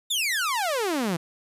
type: exponential sweep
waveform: sawtooth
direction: down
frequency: 3701 to 158.3 Hz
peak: -20 dBFS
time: 0.1-1.17 s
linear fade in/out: 10 ms
effects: resampled to 32000 Hz